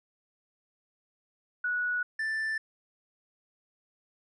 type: tone pair in turn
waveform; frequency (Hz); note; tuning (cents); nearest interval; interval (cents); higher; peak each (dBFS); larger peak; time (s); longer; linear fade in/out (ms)
sine / triangle; 1467 / 1767.3; F#6 / A6; -15 / +7; minor third; 322; second; -27; neither; 1.64-2.03 / 2.19-2.58; neither; 5
effects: resampled to 22050 Hz